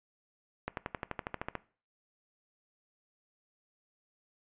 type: accelerating click train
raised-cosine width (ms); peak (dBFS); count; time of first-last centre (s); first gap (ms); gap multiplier
0.5; -19; 12; 0.68-1.553; 92; 0.97
effects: noise-tail reverb RT60 0.4 s tail -19 dB re dry + resampled to 8000 Hz